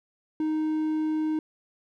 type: tone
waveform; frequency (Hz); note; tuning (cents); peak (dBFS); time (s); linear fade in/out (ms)
triangle; 311.1; D#4; 0; -22; 0.4-1.39; 2
effects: none